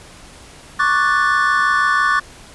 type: chord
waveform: triangle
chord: D major seventh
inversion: third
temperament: equal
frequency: 1108.7 / 1174.7 / 1480 / 1760 Hz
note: C#6 / D6 / F#6 / A6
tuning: 0 / 0 / 0 / 0 cents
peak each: -17 dBFS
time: 0.79-2.2 s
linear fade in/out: 10 ms
effects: pink hiss -41 dBFS RMS until 2.54 s + resampled to 24000 Hz